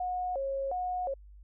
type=tone with vibrato; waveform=sine; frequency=629 Hz; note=D#5; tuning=19 cents sharp; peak=-30 dBFS; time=0-1.14 s; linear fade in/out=5 ms; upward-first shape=square; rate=1.4 Hz; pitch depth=250 cents each way; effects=added 50 Hz sine -49 dBFS peak until 1.43 s